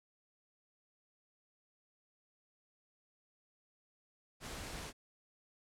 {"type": "noise", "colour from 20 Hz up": "pink", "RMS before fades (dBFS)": -45, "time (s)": [4.4, 4.93], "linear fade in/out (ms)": 50, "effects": ["low-pass 10000 Hz 12 dB/octave"]}